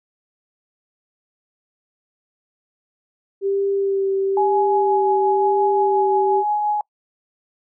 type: tone with vibrato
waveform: sine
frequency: 392.2 Hz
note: G4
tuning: 1 cent sharp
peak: -17 dBFS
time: 3.41-6.44 s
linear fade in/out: 50 ms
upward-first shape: sine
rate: 1 Hz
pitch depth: 17 cents each way
type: tone with tremolo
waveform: sine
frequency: 838 Hz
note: G#5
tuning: 15 cents sharp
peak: -16 dBFS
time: 4.37-6.81 s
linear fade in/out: 2 ms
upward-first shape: triangle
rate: 5.7 Hz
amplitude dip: 30%
effects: noise-tail reverb RT60 0.1 s tail -26 dB re dry